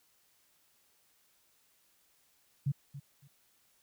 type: tone with echo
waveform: sine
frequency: 140.2 Hz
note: C#3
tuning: 20 cents sharp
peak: -27 dBFS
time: 2.66-2.72 s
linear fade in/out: 10 ms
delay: 280 ms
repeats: 2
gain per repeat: -14 dB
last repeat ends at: 3.28 s
effects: white hiss -70 dBFS RMS until 3.82 s